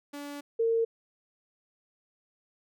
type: tone pair in turn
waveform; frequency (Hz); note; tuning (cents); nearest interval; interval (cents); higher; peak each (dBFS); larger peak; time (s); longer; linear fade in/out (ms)
sawtooth / sine; 287.6 / 456.5; D4 / A#4; -36 / -36; minor sixth; 800; second; -34 / -23; second; 0.13-0.41 / 0.59-0.85; first; 10
effects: none